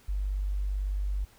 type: tone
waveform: sine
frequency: 49 Hz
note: G1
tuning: in tune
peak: -27 dBFS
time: 0.08-1.25 s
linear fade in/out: 10 ms
effects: pink hiss -59 dBFS RMS until 1.38 s